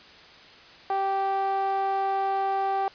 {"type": "tone with band-pass filter", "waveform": "sawtooth", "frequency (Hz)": 390, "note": "G4", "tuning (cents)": -9, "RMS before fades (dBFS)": -26, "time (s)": [0.9, 2.88], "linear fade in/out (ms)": 0, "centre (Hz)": 820, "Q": 3.3, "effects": ["white hiss -49 dBFS RMS until 2.94 s", "resampled to 11025 Hz"]}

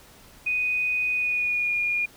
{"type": "tone with pitch glide", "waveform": "sine", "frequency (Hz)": [2489, 2428], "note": ["D#7", "D#7"], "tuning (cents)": [0, -43], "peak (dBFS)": -22, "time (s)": [0.46, 2.06], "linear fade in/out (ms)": 10, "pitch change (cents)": -43, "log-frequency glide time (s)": [1.12, 1.76], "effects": ["pink hiss -51 dBFS RMS until 2.16 s"]}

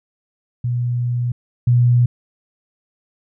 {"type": "tone pair in turn", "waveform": "sine", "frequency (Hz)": [121.7, 121.7], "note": ["B2", "B2"], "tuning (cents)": [-25, -25], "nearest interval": "unison", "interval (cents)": 0, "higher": "neither", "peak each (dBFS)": [-17, -10], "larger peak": "second", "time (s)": [[0.64, 1.32], [1.67, 2.06]], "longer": "first", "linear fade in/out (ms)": 5, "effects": []}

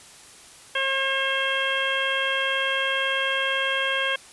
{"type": "harmonic tone", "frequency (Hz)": 538, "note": "C5", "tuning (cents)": 48, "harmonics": [1, 2, 3, 4, 5, 6], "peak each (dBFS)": [-30, -31, -26, -32, -30, -28], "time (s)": [0.75, 4.16], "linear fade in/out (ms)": 5, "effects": ["white hiss -47 dBFS RMS until 4.32 s", "resampled to 24000 Hz"]}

